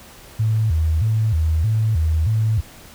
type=tone with vibrato; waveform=sine; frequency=93.5 Hz; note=F#2; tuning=19 cents sharp; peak=-15 dBFS; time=0.39-2.61 s; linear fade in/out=10 ms; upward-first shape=square; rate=1.6 Hz; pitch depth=280 cents each way; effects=pink hiss -43 dBFS RMS until 2.94 s